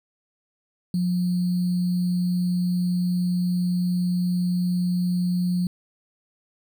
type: tone with sample-and-hold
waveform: sine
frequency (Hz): 178.7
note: F3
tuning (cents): +40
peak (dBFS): -20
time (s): 0.94-5.67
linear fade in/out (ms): 2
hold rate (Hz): 4410
effects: none